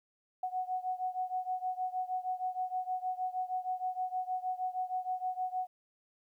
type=beating tone pair; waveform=sine; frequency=737 / 743.4 Hz; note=F#5 / F#5; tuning=-7 / +8 cents; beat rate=6.4 Hz; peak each=-35 / -37 dBFS; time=0.43-5.67 s; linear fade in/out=5 ms; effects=12-bit